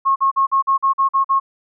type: tone bursts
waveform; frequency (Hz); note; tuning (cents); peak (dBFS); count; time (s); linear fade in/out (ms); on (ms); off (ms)
sine; 1086; C#6; -36; -12; 9; 0.05-1.4; 20; 110; 45
effects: none